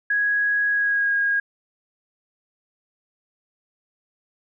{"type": "tone with pitch glide", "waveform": "sine", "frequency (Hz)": [1661.2, 1634.5], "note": ["G#6", "G#6"], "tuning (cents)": [0, -28], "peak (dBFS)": -18, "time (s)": [0.1, 1.4], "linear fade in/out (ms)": 5, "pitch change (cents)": -28, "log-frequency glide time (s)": [0.69, 1.14], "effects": []}